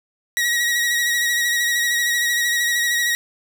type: tone with vibrato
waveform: sawtooth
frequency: 1906 Hz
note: A#6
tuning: 38 cents sharp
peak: -14 dBFS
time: 0.37-3.15 s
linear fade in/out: 0 ms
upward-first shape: sine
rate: 13 Hz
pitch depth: 32 cents each way
effects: none